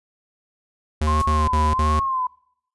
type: tone bursts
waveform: square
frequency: 76.6 Hz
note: D#2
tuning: 27 cents flat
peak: -19 dBFS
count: 4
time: 1.01-1.997 s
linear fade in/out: 5 ms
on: 210 ms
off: 49 ms
type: tone with vibrato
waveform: sine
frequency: 1044 Hz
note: C6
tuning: 4 cents flat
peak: -20 dBFS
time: 1.07-2.27 s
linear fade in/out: 5 ms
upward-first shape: sine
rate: 1.4 Hz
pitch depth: 83 cents each way
type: noise with exponential decay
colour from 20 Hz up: white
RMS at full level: -33 dBFS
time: 1.2-1.31 s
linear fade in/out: 0 ms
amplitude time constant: 23 ms
effects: noise-tail reverb RT60 0.7 s tail -26 dB re dry + resampled to 24000 Hz